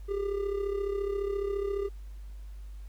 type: tone with amplitude modulation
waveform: triangle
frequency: 399.6 Hz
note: G4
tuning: 33 cents sharp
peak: -24 dBFS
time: 0.08-1.89 s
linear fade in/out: 20 ms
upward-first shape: sine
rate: 34.5 Hz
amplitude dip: 65%
effects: added 50 Hz sine -40 dBFS peak until 2.88 s + pink hiss -64 dBFS RMS until 2.88 s